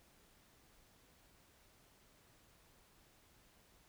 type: silence
effects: pink hiss -68 dBFS RMS until 3.88 s